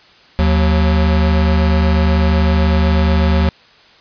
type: tone pair together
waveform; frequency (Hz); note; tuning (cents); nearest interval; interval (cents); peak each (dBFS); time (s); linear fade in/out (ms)
square; 77.19 / 182.8; D#2 / F#3; -13 / -21; octave + minor third; 1492; -12 / -18; 0.39-3.49; 0
effects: white hiss -46 dBFS RMS until 4 s + resampled to 11025 Hz